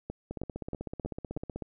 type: two click trains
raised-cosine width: 2 ms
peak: -23 / -22 dBFS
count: 22 / 5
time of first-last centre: 0.31-1.623 / 0.1-1.366 s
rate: 16 / 3.16 Hz
effects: none